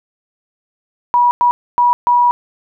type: tone bursts at uneven times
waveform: sine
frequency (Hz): 969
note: B5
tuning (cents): -33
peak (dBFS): -8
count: 4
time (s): 1.14-1.31 / 1.41-1.51 / 1.78-1.93 / 2.07-2.31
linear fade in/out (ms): 0
effects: none